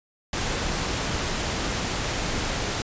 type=noise; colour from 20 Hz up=pink; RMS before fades=-27 dBFS; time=0.33-2.82 s; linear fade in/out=2 ms; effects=resampled to 16000 Hz